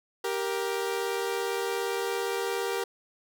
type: tone pair together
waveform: sawtooth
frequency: 392 / 469.4 Hz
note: G4 / A#4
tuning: 0 / +12 cents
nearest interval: minor third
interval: 312 cents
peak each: -27 dBFS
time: 0.24-2.84 s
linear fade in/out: 5 ms
effects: none